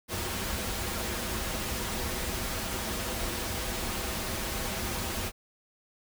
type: noise with comb filter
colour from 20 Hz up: pink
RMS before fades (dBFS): -33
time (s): 0.08-5.32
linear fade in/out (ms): 50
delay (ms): 6.9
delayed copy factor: -0.55
effects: none